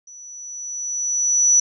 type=tone with level ramp; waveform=sine; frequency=5920 Hz; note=F#8; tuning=in tune; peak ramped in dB=-39 to -10 dBFS; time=0.07-1.6 s; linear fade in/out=5 ms; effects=none